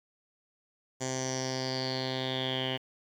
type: tone with low-pass filter sweep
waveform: 10% pulse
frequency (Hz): 130.3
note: C3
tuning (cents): -7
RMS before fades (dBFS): -33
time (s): 1-2.78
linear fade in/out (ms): 20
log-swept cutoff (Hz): 6800 to 2900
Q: 8
effects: 10-bit